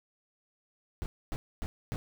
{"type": "noise bursts", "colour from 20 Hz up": "brown", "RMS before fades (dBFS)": -34, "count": 4, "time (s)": [1.02, 1.96], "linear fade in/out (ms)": 0, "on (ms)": 40, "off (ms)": 260, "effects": []}